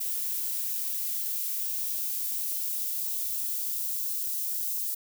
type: noise with high-pass filter sweep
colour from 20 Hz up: violet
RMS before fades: -31 dBFS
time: 0-4.95 s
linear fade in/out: 10 ms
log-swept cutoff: 1300 to 4100 Hz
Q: 0.73
effects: none